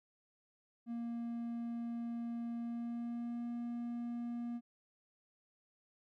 triangle tone with pitch glide, 234.3 to 237.6 Hz, A#3 to A#3, +9 to +33 cents, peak -36 dBFS, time 0.86-4.61 s, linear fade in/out 50 ms, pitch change +24 cents, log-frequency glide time 2.58-3.47 s, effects none

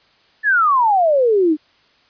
sine exponential sweep, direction down, 1777 to 293.4 Hz, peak -11 dBFS, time 0.43-1.57 s, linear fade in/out 50 ms, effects white hiss -55 dBFS RMS until 2.09 s + resampled to 11025 Hz

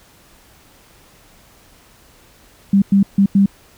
sine tone bursts at uneven times, 197.6 Hz, G3, 14 cents sharp, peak -8 dBFS, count 4, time 2.73-2.82 / 2.92-3.03 / 3.18-3.26 / 3.35-3.46 s, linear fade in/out 5 ms, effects pink hiss -49 dBFS RMS until 3.77 s

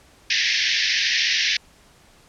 pink band-pass noise, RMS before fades -21 dBFS, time 0.3-1.57 s, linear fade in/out 5 ms, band 1700 to 5900 Hz, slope 96 dB/octave, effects pink hiss -53 dBFS RMS until 2.28 s + low-pass 10000 Hz 12 dB/octave

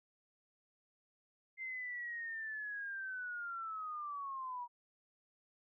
sine linear sweep, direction down, 2093 to 953 Hz, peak -40 dBFS, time 1.57-4.68 s, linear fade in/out 50 ms, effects none

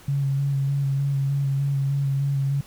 sine tone with vibrato, 138.59 Hz, C#3, in tune, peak -20 dBFS, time 0.08-2.61 s, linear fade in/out 5 ms, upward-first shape square, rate 3.3 Hz, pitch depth 18 cents each way, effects pink hiss -49 dBFS RMS until 2.66 s

